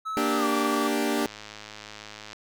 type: tone with pitch glide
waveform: triangle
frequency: 1299 to 1150.6 Hz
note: E6 to D6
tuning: -26 to -36 cents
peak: -27 dBFS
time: 0.05-0.89 s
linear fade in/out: 20 ms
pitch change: -210 cents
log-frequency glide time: 0.36-0.46 s
type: chord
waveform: sawtooth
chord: G minor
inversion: first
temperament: equal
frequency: 233.1 / 293.7 / 392 Hz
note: Bb3 / D4 / G4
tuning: 0 / 0 / 0 cents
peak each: -25 / -23 / -25 dBFS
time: 0.17-1.26 s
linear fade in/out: 0 ms
type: click train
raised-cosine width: 0.2 ms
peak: -23 dBFS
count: 123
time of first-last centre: 1.18-2.331 s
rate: 106 Hz
effects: none